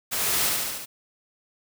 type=noise with echo; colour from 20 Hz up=white; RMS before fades=-27 dBFS; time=0.11-0.5 s; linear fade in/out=20 ms; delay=72 ms; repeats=5; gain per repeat=-2 dB; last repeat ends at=0.86 s; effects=none